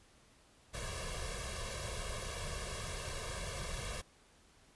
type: noise with comb filter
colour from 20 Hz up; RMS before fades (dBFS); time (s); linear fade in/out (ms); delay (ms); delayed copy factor
pink; -41; 0.73-4.02; 20; 1.8; +1
effects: pink hiss -65 dBFS RMS until 4.75 s + resampled to 24000 Hz